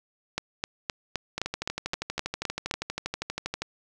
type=two click trains; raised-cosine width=0.2 ms; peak=-13 / -10 dBFS; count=29 / 10; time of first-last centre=1.38-3.62 / 0.38-2.712 s; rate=12.5 / 3.86 Hz; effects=none